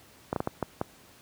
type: clicks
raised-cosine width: 1 ms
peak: -13 dBFS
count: 6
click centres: 0.329 / 0.362 / 0.404 / 0.474 / 0.627 / 0.814 s
effects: pink hiss -55 dBFS RMS until 1.21 s + high-pass 80 Hz 12 dB/octave